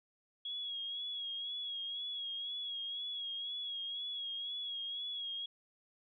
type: tone with vibrato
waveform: sine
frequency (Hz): 3322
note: G#7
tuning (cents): 0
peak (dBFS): -38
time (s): 0.45-5.46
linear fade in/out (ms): 5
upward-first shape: sine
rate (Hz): 2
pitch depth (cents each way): 43
effects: none